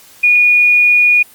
sine tone, 2449 Hz, D#7, 28 cents flat, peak -6 dBFS, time 0.23-1.23 s, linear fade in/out 10 ms, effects white hiss -42 dBFS RMS until 1.34 s + Opus 48 kbps

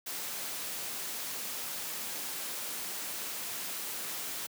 white noise, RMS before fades -38 dBFS, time 0.06-4.47 s, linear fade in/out 10 ms, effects high-pass 150 Hz 12 dB/octave

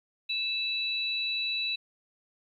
sine tone pair together, 2626 / 3935 Hz, E7 / B7, -7 / -7 cents, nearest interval perfect fifth, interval 700 cents, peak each -32 / -30 dBFS, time 0.29-1.76 s, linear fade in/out 10 ms, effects 11-bit

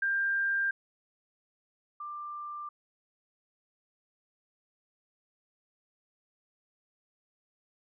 sine tone pair in turn, 1592 / 1186.2 Hz, G6 / D6, +26 / +17 cents, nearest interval perfect fourth, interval 509 cents, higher first, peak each -26 / -37 dBFS, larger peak first, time 0.02-0.71 / 2-2.69 s, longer neither, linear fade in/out 5 ms, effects none

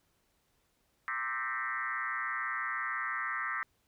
sine tone with frequency modulation, 1568 Hz, G6, in tune, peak -32 dBFS, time 1.08-3.63 s, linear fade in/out 0 ms, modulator 126 Hz, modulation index 3.6, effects pink hiss -74 dBFS RMS until 3.87 s

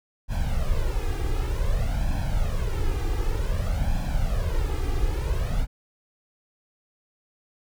brown noise with flanger, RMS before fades -24 dBFS, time 0.28-5.67 s, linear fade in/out 50 ms, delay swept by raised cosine 1.2 to 2.5 ms, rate 0.54 Hz, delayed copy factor +0.8, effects none

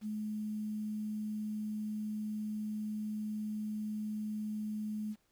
sine tone with quantisation, 213 Hz, G#3, 44 cents sharp, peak -35 dBFS, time 0.01-5.16 s, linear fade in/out 50 ms, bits 10, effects pink hiss -75 dBFS RMS until 5.31 s

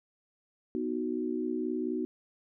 sine chord, B major, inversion none, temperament equal, 246.9 / 311.1 / 370 Hz, B3 / D#4 / F#4, 0 / 0 / 0 cents, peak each -34 dBFS, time 0.75-2.05 s, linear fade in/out 0 ms, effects none

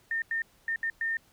sine tone bursts at uneven times, 1817 Hz, A#6, 45 cents flat, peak -27 dBFS, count 5, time 0.11-0.22 / 0.31-0.42 / 0.68-0.76 / 0.83-0.9 / 1.01-1.17 s, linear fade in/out 2 ms, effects pink hiss -63 dBFS RMS until 1.32 s

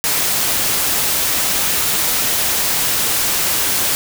white noise, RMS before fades -17 dBFS, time 0.04-3.95 s, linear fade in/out 0 ms, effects none

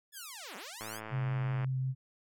5% pulse linear two-way sweep, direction down then up, 1761 to 176.1 to 1761 Hz, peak -32 dBFS, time 0.12-1.01 s, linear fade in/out 50 ms, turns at 0.56 s
click train, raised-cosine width 0.5 ms, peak -27 dBFS, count 92, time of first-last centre 0.81-1.645 s, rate 109 Hz
sine tone with vibrato, 130.81 Hz, C3, in tune, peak -30 dBFS, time 1.1-1.95 s, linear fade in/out 50 ms, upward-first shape sine, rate 5.5 Hz, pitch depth 9 cents each way
effects none

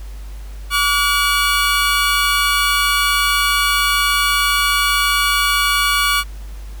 20% pulse tone pair together, 1145.4 / 1441 Hz, D6 / F#6, -44 / -46 cents, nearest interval major third, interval 398 cents, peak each -11 / -13 dBFS, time 0.7-6.24 s, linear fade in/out 50 ms, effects added 50 Hz sine -28 dBFS peak until 6.8 s + pink hiss -45 dBFS RMS until 6.8 s

